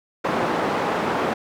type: band-pass noise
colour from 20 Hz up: white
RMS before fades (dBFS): -23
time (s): 0.24-1.34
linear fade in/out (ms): 10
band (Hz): 180 to 950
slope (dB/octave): 12
effects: none